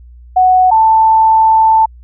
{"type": "tone pair in turn", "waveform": "sine", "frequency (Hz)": [740, 885.1], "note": ["F#5", "A5"], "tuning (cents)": [0, 10], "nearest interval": "minor third", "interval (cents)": 310, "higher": "second", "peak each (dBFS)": -5, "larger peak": "neither", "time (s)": [[0.36, 0.71], [0.71, 1.86]], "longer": "second", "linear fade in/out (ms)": 10, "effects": ["added 60 Hz sine -34 dBFS peak until 2.03 s"]}